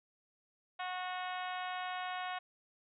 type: harmonic tone with a mistuned harmonic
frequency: 365.8 Hz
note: F#4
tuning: 20 cents flat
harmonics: 2 / 3 / 4 / 5 / 6 / 7 / 8 / 9 / 10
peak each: -40 / -44 / -46 / -48 / -50 / -51 / -52 / -53 / -54 dBFS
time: 0.79-2.39 s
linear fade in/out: 10 ms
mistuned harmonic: 10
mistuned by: +33 cents
effects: none